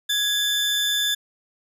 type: tone pair together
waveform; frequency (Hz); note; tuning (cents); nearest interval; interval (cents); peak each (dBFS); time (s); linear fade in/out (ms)
40% pulse; 1668 / 3534; G#6 / A7; +7 / +7; octave + minor second; 1300; -26 / -20; 0.09-1.15; 10
effects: none